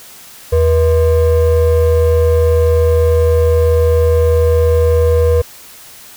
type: ring-modulated tone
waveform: triangle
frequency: 281.6 Hz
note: C#4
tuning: 27 cents sharp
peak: -3 dBFS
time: 0.52-5.42 s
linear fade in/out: 10 ms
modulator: 200 Hz
effects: white hiss -37 dBFS RMS until 6.16 s